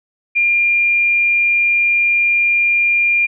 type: tone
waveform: sine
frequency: 2400 Hz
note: D7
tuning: 37 cents sharp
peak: -11 dBFS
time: 0.35-3.27 s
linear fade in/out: 20 ms
effects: none